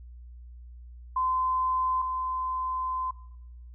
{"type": "tone pair in turn", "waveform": "sine", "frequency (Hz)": [1029, 1029], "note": ["C6", "C6"], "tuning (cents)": [-29, -29], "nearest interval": "unison", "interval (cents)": 0, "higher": "neither", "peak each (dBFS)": [-24, -28], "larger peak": "first", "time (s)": [[1.16, 2.02], [2.02, 3.11]], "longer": "second", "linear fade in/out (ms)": 5, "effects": ["noise-tail reverb RT60 0.8 s tail -17 dB re dry", "added 60 Hz sine -43 dBFS peak until 3.74 s"]}